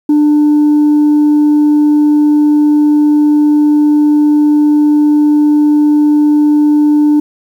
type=tone; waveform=sine; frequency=297.5 Hz; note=D4; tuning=22 cents sharp; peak=-3 dBFS; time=0.09-7.2 s; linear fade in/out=5 ms; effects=tanh soft clip ceiling -4 dBFS + 7-bit